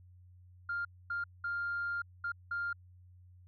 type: tone bursts at uneven times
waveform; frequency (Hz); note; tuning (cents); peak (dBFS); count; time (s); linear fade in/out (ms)
sine; 1400; F6; +4; -32; 5; 0.69-0.85 / 1.1-1.24 / 1.44-2.02 / 2.24-2.32 / 2.51-2.73; 5
effects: tanh soft clip ceiling -29 dBFS + added 90 Hz sine -55 dBFS peak until 3.47 s